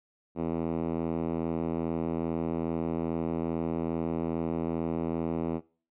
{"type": "tone with band-pass filter", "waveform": "5% pulse", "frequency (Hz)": 82.41, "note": "E2", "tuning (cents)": 0, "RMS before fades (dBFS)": -31, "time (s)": [0.35, 5.61], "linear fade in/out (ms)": 50, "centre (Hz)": 250, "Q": 1.2, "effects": ["noise-tail reverb RT60 0.4 s tail -22 dB re dry", "resampled to 8000 Hz"]}